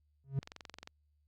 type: tone with exponential growth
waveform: triangle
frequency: 136.3 Hz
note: C#3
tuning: 29 cents flat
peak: -25 dBFS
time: 0.24-0.39 s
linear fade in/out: 2 ms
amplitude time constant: 32 ms
type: click train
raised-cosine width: 0.2 ms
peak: -29 dBFS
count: 11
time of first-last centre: 0.43-0.874 s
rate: 22.5 Hz
effects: added 74 Hz sine -70 dBFS peak until 1.27 s + Opus 48 kbps